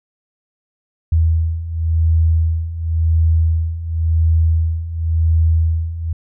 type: beating tone pair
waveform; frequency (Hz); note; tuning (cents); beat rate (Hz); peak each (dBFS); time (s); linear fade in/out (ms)
sine; 80.7 / 81.63; E2 / E2; -36 / -16; 0.93; -18 / -14; 1.12-6.13; 5
effects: none